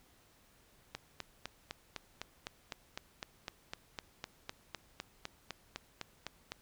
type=click train; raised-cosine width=0.2 ms; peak=-22 dBFS; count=23; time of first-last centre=0.95-6.52 s; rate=3.95 Hz; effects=pink hiss -66 dBFS RMS until 6.61 s